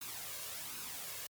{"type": "noise with flanger", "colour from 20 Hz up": "white", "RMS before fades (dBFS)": -44, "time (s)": [0.01, 1.27], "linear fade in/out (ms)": 5, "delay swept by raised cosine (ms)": [0.76, 1.86], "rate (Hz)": 1.3, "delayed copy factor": 0.55, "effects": ["high-pass 60 Hz 12 dB/octave", "MP3 96 kbps"]}